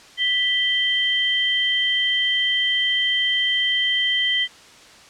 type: tone pair together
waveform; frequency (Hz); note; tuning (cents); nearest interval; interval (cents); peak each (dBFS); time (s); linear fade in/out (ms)
sine; 1975.5 / 3133; B6 / G7; 0 / -2; minor sixth; 798; -22 / -19; 0.17-4.48; 50
effects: white hiss -46 dBFS RMS until 5.09 s + low-pass 6000 Hz 12 dB/octave